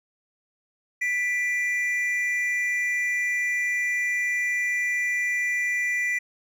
triangle tone pair together, 1975.5 / 2376 Hz, B6 / D7, 0 / +20 cents, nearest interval minor third, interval 320 cents, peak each -22 / -28 dBFS, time 1.01-6.19 s, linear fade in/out 10 ms, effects none

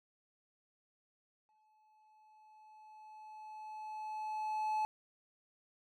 triangle tone with exponential growth, 861 Hz, A5, 38 cents flat, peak -29 dBFS, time 1.49-4.85 s, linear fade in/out 0 ms, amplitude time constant 730 ms, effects none

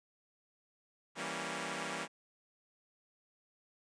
5% pulse chord, E diminished seventh, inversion none, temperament equal, 164.81 / 196 / 233.1 / 277.2 Hz, E3 / G3 / Bb3 / Db4, 0 / 0 / 0 / 0 cents, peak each -32 dBFS, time 1.15-2.08 s, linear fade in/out 50 ms, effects resampled to 22050 Hz

